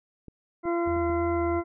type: clicks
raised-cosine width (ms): 3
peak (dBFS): -30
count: 5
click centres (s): 0.283 / 0.655 / 0.876 / 0.965 / 1.098
type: harmonic tone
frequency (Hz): 341.9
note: F4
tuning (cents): -37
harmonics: 1 / 2 / 3 / 4 / 6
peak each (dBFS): -25 / -31 / -35 / -37 / -41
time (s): 0.63-1.64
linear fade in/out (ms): 50
type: tone with vibrato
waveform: sine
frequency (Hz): 81.7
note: E2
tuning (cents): -15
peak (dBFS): -32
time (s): 0.85-1.62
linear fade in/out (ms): 50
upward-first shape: square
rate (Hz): 2.9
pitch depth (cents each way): 34
effects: none